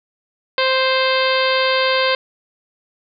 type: harmonic tone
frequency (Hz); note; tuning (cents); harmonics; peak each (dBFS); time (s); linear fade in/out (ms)
523.3; C5; 0; 1 / 2 / 3 / 4 / 5 / 6 / 7 / 8 / 9; -18 / -21 / -23 / -24 / -25 / -26 / -26 / -27 / -28; 0.58-2.15; 2
effects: none

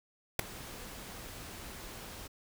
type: noise with ADSR envelope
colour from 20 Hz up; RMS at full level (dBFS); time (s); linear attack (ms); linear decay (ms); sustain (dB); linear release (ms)
pink; -24; 0.39-2.28; 4; 5; -22; 16
effects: none

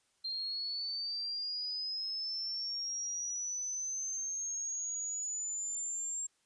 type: linear sweep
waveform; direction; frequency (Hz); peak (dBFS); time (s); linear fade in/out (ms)
sine; up; 4164 to 7459; -35; 0.24-6.27; 10
effects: white hiss -74 dBFS RMS until 6.45 s + resampled to 22050 Hz

